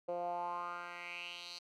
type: tone with band-pass filter sweep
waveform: 10% pulse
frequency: 174.61 Hz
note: F3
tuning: in tune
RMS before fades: -42 dBFS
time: 0.08-1.59 s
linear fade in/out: 10 ms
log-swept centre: 530 to 4500 Hz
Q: 4.3
effects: none